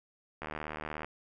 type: click train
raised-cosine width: 0.5 ms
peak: -23 dBFS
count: 49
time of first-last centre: 0.42-1.046 s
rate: 76.7 Hz
effects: none